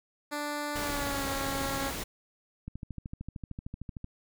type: tone with pitch glide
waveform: 10% pulse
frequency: 293.9 to 274.2 Hz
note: D4 to C#4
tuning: +1 to -19 cents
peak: -24 dBFS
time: 0.31-1.91 s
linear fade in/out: 20 ms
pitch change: -120 cents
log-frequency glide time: 0.78-1.27 s
type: noise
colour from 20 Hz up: pink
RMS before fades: -36 dBFS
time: 0.75-2.04 s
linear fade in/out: 10 ms
type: click train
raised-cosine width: 5 ms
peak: -26 dBFS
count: 19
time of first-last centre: 2.68-4.044 s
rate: 13.2 Hz
effects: none